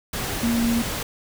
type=tone in noise; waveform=sine; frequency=233.1 Hz; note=A#3; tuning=in tune; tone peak=-19 dBFS; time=0.43-0.82 s; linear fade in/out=5 ms; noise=pink; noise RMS=-28 dBFS; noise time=0.13-1.03 s; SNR=+6 dB; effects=none